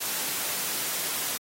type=noise; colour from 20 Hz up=white; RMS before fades=-30 dBFS; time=0-1.38 s; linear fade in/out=20 ms; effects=high-pass 150 Hz 12 dB/octave + AAC 48 kbps